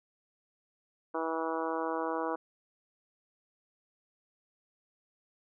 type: harmonic tone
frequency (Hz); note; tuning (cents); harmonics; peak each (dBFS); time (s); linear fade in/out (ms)
162.3; E3; -27; 2 / 3 / 4 / 5 / 6 / 7 / 8 / 9; -37 / -36 / -39 / -40 / -38 / -40 / -44 / -45; 1.14-2.36; 10
effects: none